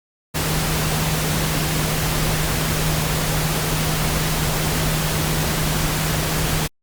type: tone in noise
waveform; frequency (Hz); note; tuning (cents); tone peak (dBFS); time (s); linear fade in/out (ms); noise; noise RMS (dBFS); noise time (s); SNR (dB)
sine; 155.56; D#3; 0; -23; 0.34-6.68; 20; pink; -22; 0.34-6.68; -4
effects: Opus 48 kbps